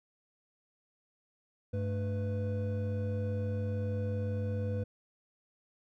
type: tone cluster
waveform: triangle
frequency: 99.1 / 219.5 / 496.8 Hz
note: G2 / A3 / B4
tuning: +19 / -4 / +10 cents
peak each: -30 / -38 / -37 dBFS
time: 1.73-4.84 s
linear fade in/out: 10 ms
effects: none